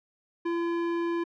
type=tone; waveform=square; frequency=339.7 Hz; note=F4; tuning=48 cents flat; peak=-27 dBFS; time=0.45-1.24 s; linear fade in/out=10 ms; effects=low-pass 2000 Hz 12 dB/octave